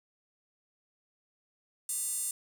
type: tone with high-pass filter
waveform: square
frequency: 398.7 Hz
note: G4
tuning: 29 cents sharp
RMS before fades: -34 dBFS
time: 1.89-2.31 s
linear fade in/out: 2 ms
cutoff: 8800 Hz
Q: 4.3
effects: 9-bit